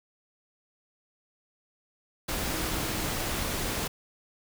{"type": "tone in noise", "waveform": "sine", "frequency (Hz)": 315.7, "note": "D#4", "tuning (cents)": 25, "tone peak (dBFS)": -40, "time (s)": [2.45, 3.07], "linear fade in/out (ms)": 10, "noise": "pink", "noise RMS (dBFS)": -31, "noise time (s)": [2.28, 3.88], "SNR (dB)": -12, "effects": []}